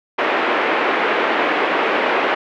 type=band-pass noise; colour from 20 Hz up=pink; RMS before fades=-18 dBFS; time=0.18-2.35 s; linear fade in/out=10 ms; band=330 to 2600 Hz; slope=24 dB/octave; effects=none